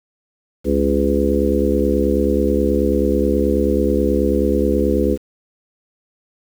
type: harmonic tone with a mistuned harmonic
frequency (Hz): 69.3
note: C#2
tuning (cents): 0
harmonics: 1 / 3 / 4 / 5 / 6 / 7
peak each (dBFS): -21 / -21 / -21 / -21 / -21 / -21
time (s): 0.64-5.18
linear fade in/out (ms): 50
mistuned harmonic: 7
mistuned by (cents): +55
effects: 7-bit